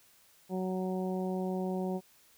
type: harmonic tone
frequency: 185.9 Hz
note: F#3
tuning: 8 cents sharp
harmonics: 1 / 2 / 3 / 4 / 5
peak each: -33 / -36 / -41 / -42 / -48 dBFS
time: 0.49-2.01 s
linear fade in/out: 50 ms
effects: white hiss -63 dBFS RMS until 2.37 s